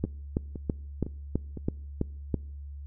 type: two click trains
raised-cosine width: 3 ms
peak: -23 / -13 dBFS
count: 4 / 8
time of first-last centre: 0.05-1.573 / 0.04-2.343 s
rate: 1.97 / 3.04 Hz
effects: noise-tail reverb RT60 0.7 s tail -25 dB re dry + added 71 Hz sine -38 dBFS peak until 2.86 s